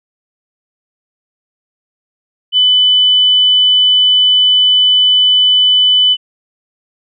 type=tone; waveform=sine; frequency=3000 Hz; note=F#7; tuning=23 cents sharp; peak=-6 dBFS; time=2.52-6.17 s; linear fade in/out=50 ms; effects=none